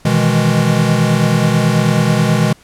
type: chord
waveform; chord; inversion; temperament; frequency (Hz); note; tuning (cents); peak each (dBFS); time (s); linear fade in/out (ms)
square; E major seventh; second; equal; 123.47 / 155.56 / 164.81 / 207.7; B2 / D#3 / E3 / G#3; 0 / 0 / 0 / 0; -17; 0.05-2.53; 5
effects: pink hiss -47 dBFS RMS until 2.63 s + low-pass 11000 Hz 12 dB/octave